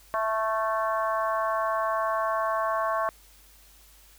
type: harmonic tone with a mistuned harmonic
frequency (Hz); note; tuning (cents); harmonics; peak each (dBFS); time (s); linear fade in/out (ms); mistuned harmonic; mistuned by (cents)
220; A3; 0; 3 / 4 / 5 / 6 / 7 / 8; -28 / -35 / -27 / -40 / -36 / -41; 0.14-3.09; 0; 6; +38
effects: added 50 Hz sine -56 dBFS peak until 4.18 s + white hiss -56 dBFS RMS until 4.18 s